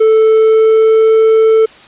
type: tone with pitch glide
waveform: triangle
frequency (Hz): 440 to 442.8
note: A4 to A4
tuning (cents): 0 to +11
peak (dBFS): -3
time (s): 0-1.66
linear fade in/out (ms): 10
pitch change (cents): +11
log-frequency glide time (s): 0.28-1.12
effects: white hiss -38 dBFS RMS until 1.87 s + resampled to 8000 Hz